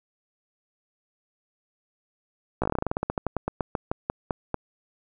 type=slowing click train; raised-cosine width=1 ms; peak=-11 dBFS; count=24; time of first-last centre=2.62-4.543 s; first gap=16 ms; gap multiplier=1.13; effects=none